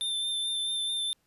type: tone with vibrato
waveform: square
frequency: 3569 Hz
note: A7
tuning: 24 cents sharp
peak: -29 dBFS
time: 0.01-1.13 s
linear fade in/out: 0 ms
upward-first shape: sine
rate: 4.6 Hz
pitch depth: 18 cents each way
effects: pink hiss -72 dBFS RMS until 1.26 s + resampled to 32000 Hz